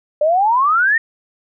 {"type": "exponential sweep", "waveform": "sine", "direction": "up", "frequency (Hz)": [582, 1875], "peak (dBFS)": -11, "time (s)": [0.21, 0.98], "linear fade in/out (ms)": 5, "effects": []}